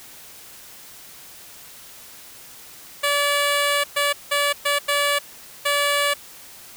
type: tone bursts at uneven times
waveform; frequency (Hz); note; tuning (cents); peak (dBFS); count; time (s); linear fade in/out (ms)
10% pulse; 575; D5; -37; -10; 6; 3.03-3.84 / 3.96-4.13 / 4.31-4.53 / 4.65-4.79 / 4.88-5.19 / 5.65-6.14; 10
effects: white hiss -43 dBFS RMS until 6.76 s